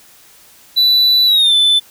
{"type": "tone with pitch glide", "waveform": "triangle", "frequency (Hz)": [3970, 3516], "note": ["B7", "A7"], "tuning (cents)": [8, -2], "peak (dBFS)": -7, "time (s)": [0.76, 1.8], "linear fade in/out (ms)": 20, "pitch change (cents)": -210, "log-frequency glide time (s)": [1.26, 1.54], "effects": ["white hiss -45 dBFS RMS until 1.9 s"]}